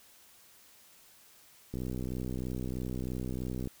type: click train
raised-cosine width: 3 ms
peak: -24 dBFS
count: 123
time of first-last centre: 1.74-3.673 s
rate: 63.1 Hz
effects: white hiss -59 dBFS RMS until 3.8 s